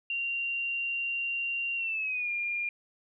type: tone with pitch glide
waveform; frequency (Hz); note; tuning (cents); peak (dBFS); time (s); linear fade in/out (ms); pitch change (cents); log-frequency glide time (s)
sine; 2766 to 2408; F7 to D7; -17 to +43; -29; 0.1-2.69; 2; -240; 1.76-2.3
effects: none